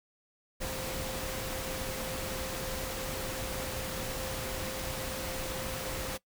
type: tone in noise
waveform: sine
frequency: 523.3 Hz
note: C5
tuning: in tune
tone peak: -41 dBFS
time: 0.6-6.18 s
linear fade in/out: 20 ms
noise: pink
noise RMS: -37 dBFS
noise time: 0.6-6.18 s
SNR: -7 dB
effects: noise-tail reverb RT60 0.1 s tail -20 dB re dry